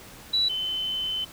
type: tone pair in turn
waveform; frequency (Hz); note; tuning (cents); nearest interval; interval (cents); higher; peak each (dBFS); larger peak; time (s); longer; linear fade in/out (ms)
sine; 3937 / 3052; B7 / G7; -6 / -47; major third; 441; first; -20 / -26; first; 0.33-0.49 / 0.49-1.25; second; 10
effects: pink hiss -46 dBFS RMS until 1.32 s